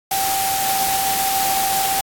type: tone in noise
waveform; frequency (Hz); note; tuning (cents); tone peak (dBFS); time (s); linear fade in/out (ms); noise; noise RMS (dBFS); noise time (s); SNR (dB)
sine; 777; G5; -16; -20; 0.11-2.01; 5; white; -22; 0.11-2.01; -1
effects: AAC 64 kbps